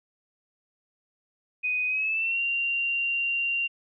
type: tone with pitch glide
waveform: sine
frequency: 2495 to 2768 Hz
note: D#7 to F7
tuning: +4 to -16 cents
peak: -24 dBFS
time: 1.63-3.68 s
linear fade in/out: 20 ms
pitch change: +180 cents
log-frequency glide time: 1.87-2.41 s
effects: none